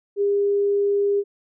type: tone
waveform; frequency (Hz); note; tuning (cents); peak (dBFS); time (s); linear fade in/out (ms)
sine; 403.7; G#4; -49; -17; 0.16-1.24; 50
effects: none